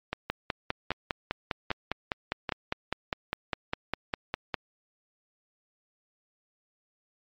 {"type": "two click trains", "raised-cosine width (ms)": 0.3, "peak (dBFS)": [-11, -13], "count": [22, 4], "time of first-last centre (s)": [[0.3, 4.542], [0.13, 2.492]], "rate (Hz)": [4.95, 1.27], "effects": ["low-pass 4000 Hz 12 dB/octave", "MP3 64 kbps"]}